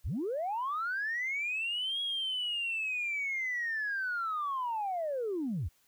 sine linear two-way sweep, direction up then down, 33.59 to 3322 to 60.3 Hz, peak -30 dBFS, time 0.04-5.69 s, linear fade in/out 20 ms, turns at 2.01 s, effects tanh soft clip ceiling -27 dBFS + white hiss -69 dBFS RMS until 5.87 s

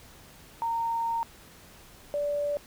sine tone pair in turn, 921 / 581.4 Hz, A#5 / D5, -21 / -18 cents, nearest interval minor sixth, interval 797 cents, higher first, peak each -26 dBFS, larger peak neither, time 0.62-1.23 / 2.14-2.57 s, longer first, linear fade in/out 0 ms, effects pink hiss -52 dBFS RMS until 2.66 s

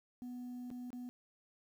sine tone with dropouts, 246.9 Hz, B3, in tune, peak -40 dBFS, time 0.22-1.09 s, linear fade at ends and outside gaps 0 ms, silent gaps 0.703-0.712 / 0.904-0.93 s, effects tanh soft clip ceiling -41 dBFS + 11-bit

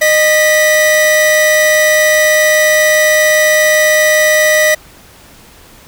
45% pulse tone pair together, 615 / 1952.5 Hz, D#5 / B6, -20 / -20 cents, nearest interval octave + minor sixth, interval 2000 cents, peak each -10 dBFS, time 0.01-4.75 s, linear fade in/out 10 ms, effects pink hiss -40 dBFS RMS until 5.87 s

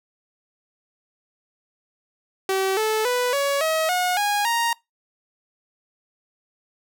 sawtooth tone with pitch steps, 383.5 / 435.5 / 494.5 / 561.5 / 637.6 / 724 / 822.1 / 933.4 Hz, G4 / A4 / B4 / C#5 / D#5 / F#5 / G#5 / A#5, -38 / -18 / +2 / +22 / +42 / -38 / -18 / +2 cents, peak -16 dBFS, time 2.49-4.73 s, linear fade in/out 2 ms, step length 280 ms, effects noise-tail reverb RT60 0.2 s tail -24 dB re dry

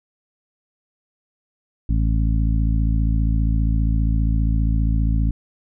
harmonic tone, 55 Hz, A1, in tune, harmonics 1 / 2 / 3 / 4 / 5, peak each -17 / -23 / -27 / -29 / -31 dBFS, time 1.89-5.31 s, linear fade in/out 5 ms, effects none

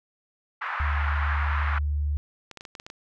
white band-pass noise, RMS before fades -31 dBFS, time 0.61-1.79 s, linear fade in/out 10 ms, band 960 to 1700 Hz, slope 24 dB/octave
sine tone, 73.42 Hz, D2, in tune, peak -23 dBFS, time 0.8-2.17 s, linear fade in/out 0 ms
clicks, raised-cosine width 0.2 ms, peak -23 dBFS, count 8, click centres 2.513 / 2.573 / 2.609 / 2.652 / 2.752 / 2.799 / 2.865 / 2.901 s
effects none

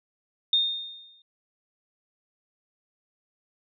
sine tone with exponential decay, 3660 Hz, A#7, 32 cents flat, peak -17 dBFS, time 0.53-1.22 s, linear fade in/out 2 ms, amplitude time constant 150 ms, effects none

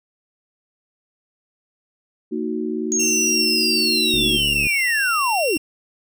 sine chord, D# minor, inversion second, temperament equal with one note detuned, 228.7 / 311.1 / 370 Hz, A#3 / D#4 / F#4, -33 / 0 / 0 cents, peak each -26 dBFS, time 2.31-4.38 s, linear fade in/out 20 ms
sine linear sweep, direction down, 6640 to 279.6 Hz, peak -18 dBFS, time 2.92-5.57 s, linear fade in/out 0 ms
sawtooth tone, 2738 Hz, F7, 35 cents flat, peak -19 dBFS, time 2.99-5.58 s, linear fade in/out 10 ms
click train, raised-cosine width 3 ms, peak -17 dBFS, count 39, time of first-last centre 4.14-4.669 s, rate 71.9 Hz
effects none

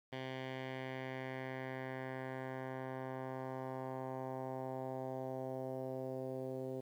10% pulse tone with low-pass filter sweep, 130.81 Hz, C3, in tune, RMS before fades -43 dBFS, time 0.12-6.81 s, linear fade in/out 10 ms, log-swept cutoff 3000 to 470 Hz, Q 1.9, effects 11-bit

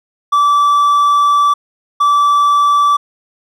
triangle tone pair in turn, 1159 / 1159 Hz, D6 / D6, -23 / -23 cents, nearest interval unison, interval 0 cents, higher neither, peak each -6 dBFS, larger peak neither, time 0.32-1.54 / 2-2.97 s, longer first, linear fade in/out 10 ms, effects none

